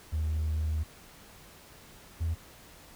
triangle tone pair in turn, 77.78 / 81.84 Hz, D#2 / E2, 0 / -12 cents, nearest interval minor second, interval 88 cents, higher second, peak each -24 dBFS, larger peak neither, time 0.12-0.84 / 2.2-2.35 s, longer first, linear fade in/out 20 ms, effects tanh soft clip ceiling -23 dBFS + pink hiss -53 dBFS RMS until 2.95 s

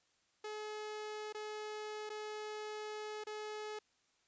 sawtooth tone with dropouts, 425.8 Hz, G#4, 43 cents sharp, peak -38 dBFS, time 0.44-3.79 s, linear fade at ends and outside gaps 5 ms, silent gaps 1.326-1.346 / 2.094-2.1 / 3.239-3.268 s, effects white hiss -75 dBFS RMS until 4.27 s + resampled to 16000 Hz

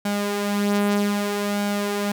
sawtooth tone with flanger, 204.1 Hz, G#3, 30 cents flat, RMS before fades -23 dBFS, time 0.05-2.12 s, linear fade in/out 5 ms, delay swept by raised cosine 1.3 to 5 ms, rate 0.63 Hz, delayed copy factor +0.5, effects none

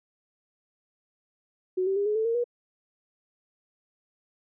sine tone with pitch steps, 369.9 / 386.5 / 403.8 / 422 / 440.9 / 460.7 / 481.4 Hz, F#4 / G4 / G#4 / G#4 / A4 / A#4 / B4, 0 / -24 / -49 / +28 / +4 / -20 / -44 cents, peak -23 dBFS, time 1.77-2.442 s, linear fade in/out 10 ms, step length 96 ms, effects none

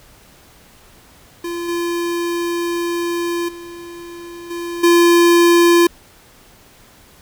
square tone with level steps, 343.5 Hz, F4, 29 cents flat, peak -23 / -19 / -32 / -24 / -9 dBFS, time 1.44-5.87 s, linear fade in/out 5 ms, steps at 1.68 / 3.48 / 4.5 / 4.83 s, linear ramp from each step 10 ms, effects pink hiss -47 dBFS RMS until 7.21 s

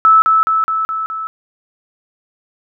sine tone with echo, 1308 Hz, E6, 14 cents flat, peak -5 dBFS, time 0.05-0.22 s, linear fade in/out 0 ms, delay 210 ms, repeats 5, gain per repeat -3 dB, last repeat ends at 1.27 s, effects none

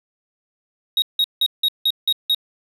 triangle tone bursts, 3781 Hz, A#7, 24 cents sharp, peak -13 dBFS, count 7, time 0.97-2.347 s, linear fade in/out 2 ms, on 51 ms, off 170 ms, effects none

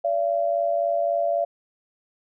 sine tone pair together, 576.3 / 680 Hz, D5 / F5, -33 / -46 cents, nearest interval minor third, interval 287 cents, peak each -24 / -22 dBFS, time 0.04-1.45 s, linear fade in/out 10 ms, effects none

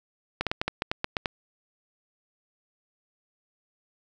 clicks, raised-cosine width 0.3 ms, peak -10 dBFS, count 10, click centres 0.41 / 0.467 / 0.515 / 0.615 / 0.68 / 0.821 / 0.915 / 1.044 / 1.168 / 1.258 s, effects none

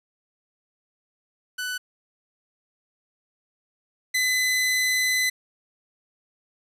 sawtooth tone pair in turn, 1494 / 2015 Hz, F#6 / B6, +16 / +34 cents, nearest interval perfect fourth, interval 518 cents, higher second, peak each -24 / -17 dBFS, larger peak second, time 1.58-1.78 / 4.14-5.3 s, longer second, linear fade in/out 10 ms, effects resampled to 32000 Hz + 9-bit

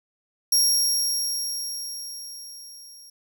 25% pulse tone with level ramp, 5588 Hz, F8, in tune, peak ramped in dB -11 to -40 dBFS, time 0.52-3.1 s, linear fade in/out 5 ms, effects none

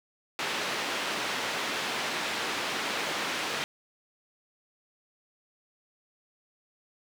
white band-pass noise, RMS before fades -32 dBFS, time 0.39-3.64 s, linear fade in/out 0 ms, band 210 to 3100 Hz, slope 12 dB/octave, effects none

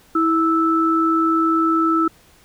sine tone pair together, 325.3 / 1315 Hz, E4 / E6, -23 / -5 cents, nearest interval 2 octaves, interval 2418 cents, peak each -17 dBFS, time 0.15-2.08 s, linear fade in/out 5 ms, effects pink hiss -52 dBFS RMS until 2.44 s

